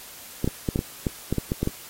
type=clicks; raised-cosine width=3 ms; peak=-10 dBFS; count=11; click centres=0.444 / 0.476 / 0.688 / 0.759 / 0.791 / 1.068 / 1.326 / 1.383 / 1.519 / 1.63 / 1.674 s; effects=white hiss -43 dBFS RMS until 1.89 s + AAC 48 kbps